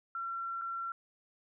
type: tone with dropouts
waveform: sine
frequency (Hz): 1360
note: F6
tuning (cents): -46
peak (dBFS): -35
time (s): 0.15-0.92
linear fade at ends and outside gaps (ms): 2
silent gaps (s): 0.614-0.618
effects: none